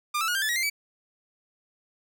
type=tone with pitch steps; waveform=sawtooth; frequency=1200 / 1316.2 / 1443.6 / 1583.4 / 1736.7 / 1904.9 / 2089 / 2292 Hz; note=D6 / E6 / F#6 / G6 / A6 / A#6 / C7 / D7; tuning=+37 / -3 / -43 / +17 / -23 / +37 / -3 / -43 cents; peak=-21 dBFS; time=0.14-0.7 s; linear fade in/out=10 ms; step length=70 ms; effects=none